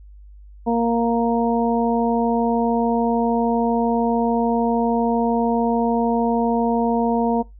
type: harmonic tone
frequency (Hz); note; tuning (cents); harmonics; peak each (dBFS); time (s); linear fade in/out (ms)
233.1; A#3; 0; 1 / 2 / 3 / 4; -19 / -22 / -24 / -25; 0.66-7.43; 20
effects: noise-tail reverb RT60 0.2 s tail -22 dB re dry + added 50 Hz sine -40 dBFS peak until 7.59 s